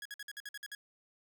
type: tone bursts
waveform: sawtooth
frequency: 1665 Hz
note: G#6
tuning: 4 cents sharp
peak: -38 dBFS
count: 9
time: 0.02-0.75 s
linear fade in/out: 2 ms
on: 34 ms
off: 53 ms
effects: none